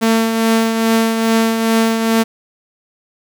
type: tone with tremolo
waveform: sawtooth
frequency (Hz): 225.4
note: A3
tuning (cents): +42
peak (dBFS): -6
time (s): 0.01-2.24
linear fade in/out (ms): 20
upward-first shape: triangle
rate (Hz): 2.4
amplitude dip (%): 50
effects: none